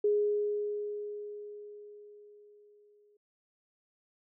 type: tone with exponential decay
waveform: sine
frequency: 415.3 Hz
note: G#4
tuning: in tune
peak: -23 dBFS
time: 0.04-3.17 s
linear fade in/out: 5 ms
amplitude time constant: 680 ms
effects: none